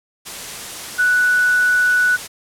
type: tone in noise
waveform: sine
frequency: 1480 Hz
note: F#6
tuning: in tune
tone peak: -12 dBFS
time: 0.98-2.17 s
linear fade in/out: 20 ms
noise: white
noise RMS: -30 dBFS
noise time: 0.25-2.28 s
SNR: +15 dB
effects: low-pass 11000 Hz 12 dB/octave